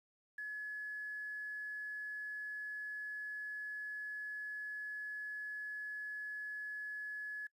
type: tone with quantisation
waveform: sine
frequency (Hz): 1700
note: G#6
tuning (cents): +40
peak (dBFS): -40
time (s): 0.38-7.47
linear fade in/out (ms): 5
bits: 11
effects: noise-tail reverb RT60 0.1 s tail -25 dB re dry + resampled to 32000 Hz